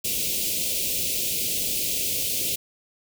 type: band-stop noise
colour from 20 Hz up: white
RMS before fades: -26 dBFS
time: 0.04-2.56 s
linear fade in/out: 10 ms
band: 600 to 2400 Hz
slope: 48 dB/octave
effects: none

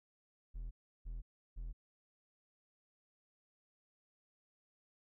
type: tone bursts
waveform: triangle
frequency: 41.2 Hz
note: E1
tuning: in tune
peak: -39 dBFS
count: 3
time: 0.54-1.73 s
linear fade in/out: 20 ms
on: 170 ms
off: 340 ms
effects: none

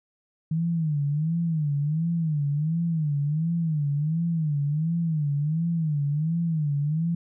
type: tone with vibrato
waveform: sine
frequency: 155.56 Hz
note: D#3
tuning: in tune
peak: -22 dBFS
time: 0.51-7.15 s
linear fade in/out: 5 ms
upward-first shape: sine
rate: 1.4 Hz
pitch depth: 150 cents each way
effects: none

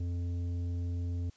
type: tone with tanh clipping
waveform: triangle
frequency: 87.31 Hz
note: F2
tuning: in tune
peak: -33 dBFS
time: 0-1.3 s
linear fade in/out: 5 ms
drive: 13 dB
effects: white hiss -65 dBFS RMS until 1.36 s + resampled to 16000 Hz

